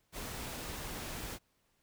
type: noise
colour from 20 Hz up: pink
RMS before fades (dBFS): -42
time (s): 0.12-1.39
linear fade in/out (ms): 50
effects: pink hiss -75 dBFS RMS until 1.82 s